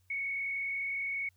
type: tone with frequency modulation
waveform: sine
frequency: 2217 Hz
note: C#7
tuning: in tune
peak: -32 dBFS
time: 0.1-1.29 s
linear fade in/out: 5 ms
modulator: 40.9 Hz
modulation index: 0.78
effects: added 91 Hz sine -66 dBFS peak until 1.36 s + white hiss -75 dBFS RMS until 1.36 s